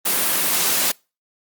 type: high-pass noise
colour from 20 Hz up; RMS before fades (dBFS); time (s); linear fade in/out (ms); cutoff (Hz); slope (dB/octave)
white; -19; 0.05-0.92; 10; 140; 48
effects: noise-tail reverb RT60 0.3 s tail -26 dB re dry + Opus 32 kbps